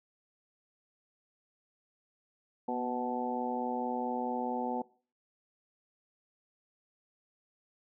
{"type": "harmonic tone with a mistuned harmonic", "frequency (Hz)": 124.5, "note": "B2", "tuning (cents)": 14, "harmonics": [2, 3, 4, 5, 6, 7], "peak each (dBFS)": [-36, -42, -38, -46, -37, -37], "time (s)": [2.68, 4.82], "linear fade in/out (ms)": 5, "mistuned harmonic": 2, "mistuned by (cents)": -28, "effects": ["noise-tail reverb RT60 0.4 s tail -21 dB re dry"]}